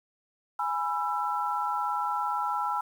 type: chord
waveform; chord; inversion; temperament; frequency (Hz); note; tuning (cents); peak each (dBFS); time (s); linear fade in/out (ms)
sine; E major; first; equal with one note detuned; 830.6 / 987.8 / 1336.9; G#5 / B5 / E6; 0 / 0 / +24; -31; 0.59-2.81; 5
effects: 9-bit